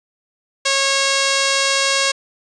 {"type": "tone", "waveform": "5% pulse", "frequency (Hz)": 547, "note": "C#5", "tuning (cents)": -23, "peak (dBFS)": -3, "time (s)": [0.65, 2.12], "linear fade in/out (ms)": 10, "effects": ["resampled to 24000 Hz"]}